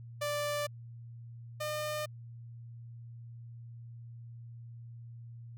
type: tone pair in turn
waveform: sawtooth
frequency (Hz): 587.3 / 605.6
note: D5 / D#5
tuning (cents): 0 / -47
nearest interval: minor second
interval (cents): 53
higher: second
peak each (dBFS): -28 / -30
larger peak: first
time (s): 0.21-0.67 / 1.6-2.06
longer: neither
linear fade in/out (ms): 10
effects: added 117 Hz sine -45 dBFS peak until 5.57 s